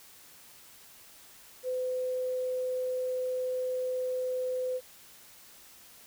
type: tone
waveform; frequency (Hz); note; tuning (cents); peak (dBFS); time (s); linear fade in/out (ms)
sine; 508; B4; +49; -29; 1.63-4.81; 50
effects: white hiss -54 dBFS RMS until 6.06 s